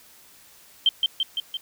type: tone with echo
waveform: sine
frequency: 3136 Hz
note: G7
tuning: in tune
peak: -14 dBFS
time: 0.86-0.89 s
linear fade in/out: 2 ms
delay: 170 ms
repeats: 4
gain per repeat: -3 dB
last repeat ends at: 1.57 s
effects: white hiss -52 dBFS RMS until 1.61 s